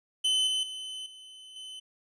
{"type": "tone with level steps", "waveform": "45% pulse", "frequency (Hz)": 3038, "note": "F#7", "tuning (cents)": 45, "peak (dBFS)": [-23, -26, -36, -46, -40], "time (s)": [0.24, 1.8], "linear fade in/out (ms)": 10, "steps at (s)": [0.47, 0.63, 1.06, 1.56], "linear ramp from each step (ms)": 2, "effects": ["resampled to 22050 Hz"]}